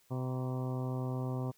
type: harmonic tone with a mistuned harmonic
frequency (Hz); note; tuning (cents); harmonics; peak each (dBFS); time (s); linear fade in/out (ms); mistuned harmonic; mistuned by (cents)
128.1; C3; -36; 1 / 2 / 3 / 4 / 5 / 6 / 7 / 8 / 9; -34 / -40 / -44 / -46 / -48 / -50 / -51 / -52 / -53; 0.1-1.52; 20; 7; +67
effects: white hiss -68 dBFS RMS until 1.57 s